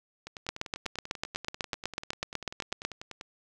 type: two click trains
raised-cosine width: 0.2 ms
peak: -23 / -13 dBFS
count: 31 / 20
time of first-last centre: 0.27-3.211 / 0.49-2.85 s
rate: 10.2 / 8.05 Hz
effects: none